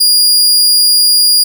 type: tone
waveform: sawtooth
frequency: 4845 Hz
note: D#8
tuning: 47 cents flat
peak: -3 dBFS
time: 0-1.44 s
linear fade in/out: 10 ms
effects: none